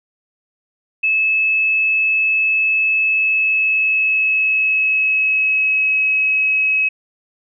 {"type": "tone with pitch glide", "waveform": "sine", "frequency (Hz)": [2600, 2561], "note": ["E7", "D#7"], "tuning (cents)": [-24, 49], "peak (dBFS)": -13, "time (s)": [1.03, 6.89], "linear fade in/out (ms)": 10, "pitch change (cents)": -27, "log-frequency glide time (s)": [3.04, 6.01], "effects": []}